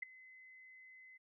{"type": "tone with ADSR envelope", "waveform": "sine", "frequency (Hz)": 2039, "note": "C7", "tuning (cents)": -45, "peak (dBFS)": -35, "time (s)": [0.02, 1.18], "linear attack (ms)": 9, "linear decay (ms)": 7, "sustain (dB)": -21, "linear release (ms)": 16, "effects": []}